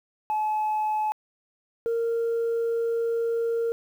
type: tone pair in turn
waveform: sine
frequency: 857 / 462.4 Hz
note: A5 / A#4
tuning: -46 / -14 cents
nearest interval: major seventh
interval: 1068 cents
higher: first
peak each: -21 dBFS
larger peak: neither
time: 0.3-1.12 / 1.86-3.72 s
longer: second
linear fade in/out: 0 ms
effects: tanh soft clip ceiling -21 dBFS + 9-bit